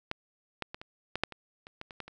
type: clicks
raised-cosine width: 0.3 ms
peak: -16 / -17 / -23 / -27 / -16 / -10 / -27 / -30 / -24 / -28 / -22 / -30 dBFS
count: 12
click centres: 0.114 / 0.623 / 0.745 / 0.815 / 1.156 / 1.236 / 1.323 / 1.669 / 1.814 / 1.908 / 2.003 / 2.08 s
effects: none